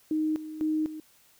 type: tone with tremolo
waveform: sine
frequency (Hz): 310.8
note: D#4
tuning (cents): -2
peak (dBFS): -24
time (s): 0.11-1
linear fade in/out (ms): 2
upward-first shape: square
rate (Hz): 2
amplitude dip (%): 75
effects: white hiss -61 dBFS RMS until 1.39 s